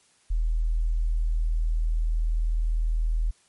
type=tone; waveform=sine; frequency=40.17 Hz; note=E1; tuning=44 cents flat; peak=-21 dBFS; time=0.3-3.31 s; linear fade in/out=10 ms; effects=white hiss -62 dBFS RMS until 3.48 s + MP3 48 kbps